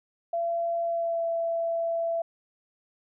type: tone with pitch glide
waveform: sine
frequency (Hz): 678 to 668.7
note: E5 to E5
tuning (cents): +49 to +25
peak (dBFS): -25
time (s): 0.33-2.22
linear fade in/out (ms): 5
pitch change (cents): -24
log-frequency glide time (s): 0.82-1.25
effects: none